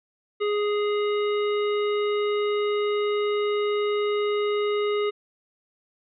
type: harmonic tone with a mistuned harmonic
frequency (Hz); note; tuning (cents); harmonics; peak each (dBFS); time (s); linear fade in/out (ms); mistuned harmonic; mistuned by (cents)
415.3; G#4; 0; 1 / 3 / 5 / 7 / 9; -22 / -32 / -36 / -39 / -41; 0.4-5.11; 20; 7; -20
effects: none